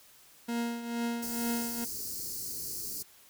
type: tone with tremolo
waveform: 40% pulse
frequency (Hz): 234.8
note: A#3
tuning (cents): +13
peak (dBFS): -28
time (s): 0.48-1.85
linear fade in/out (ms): 10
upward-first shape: triangle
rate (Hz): 2.2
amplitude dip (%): 70
type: band-stop noise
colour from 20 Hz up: white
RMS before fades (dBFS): -38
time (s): 1.22-3.03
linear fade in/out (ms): 10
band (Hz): 470 to 4300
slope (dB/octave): 96
effects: white hiss -58 dBFS RMS until 3.29 s